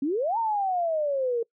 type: exponential two-way sweep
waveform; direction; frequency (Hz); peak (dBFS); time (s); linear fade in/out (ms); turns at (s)
sine; up then down; 261.6 to 932.3 to 454.9; -23; 0.02-1.43; 5; 0.38
effects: noise-tail reverb RT60 0.1 s tail -24 dB re dry